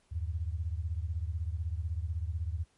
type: beating tone pair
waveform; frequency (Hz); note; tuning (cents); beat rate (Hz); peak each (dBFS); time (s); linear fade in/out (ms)
sine; 77.78 / 93.78; D#2 / F#2; 0 / +24; 16; -33 / -36; 0.11-2.65; 20
effects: pink hiss -70 dBFS RMS until 2.77 s + MP3 48 kbps